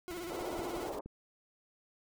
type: tone with vibrato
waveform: 40% pulse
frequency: 346.1 Hz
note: F4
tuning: 16 cents flat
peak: -39 dBFS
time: 0.08-0.87 s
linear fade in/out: 0 ms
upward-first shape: square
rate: 16 Hz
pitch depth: 72 cents each way
type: noise with tremolo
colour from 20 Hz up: pink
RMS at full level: -47 dBFS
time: 0.1-0.99 s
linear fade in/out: 5 ms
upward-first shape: sine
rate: 17 Hz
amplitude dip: 60%
type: band-pass noise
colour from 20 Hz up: pink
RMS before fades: -41 dBFS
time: 0.3-1.01 s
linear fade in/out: 10 ms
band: 320 to 910 Hz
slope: 24 dB/octave
type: clicks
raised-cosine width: 3 ms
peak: -33 dBFS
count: 3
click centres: 0.409 / 0.592 / 1.06 s
effects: none